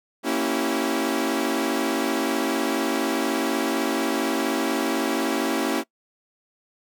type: chord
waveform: sawtooth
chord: A# diminished seventh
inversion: none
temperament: equal with one note detuned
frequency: 233.1 / 277.2 / 329.6 / 385.3 Hz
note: A#3 / C#4 / E4 / G4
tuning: 0 / 0 / 0 / -30 cents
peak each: -25 / -22 / -23 / -25 dBFS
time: 0.23-5.84 s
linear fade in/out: 50 ms
effects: noise-tail reverb RT60 0.1 s tail -22 dB re dry